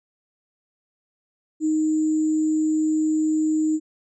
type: tone with sample-and-hold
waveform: sine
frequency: 311.1 Hz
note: D#4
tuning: in tune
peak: -18 dBFS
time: 1.6-3.8 s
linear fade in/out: 50 ms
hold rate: 7350 Hz
effects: resampled to 22050 Hz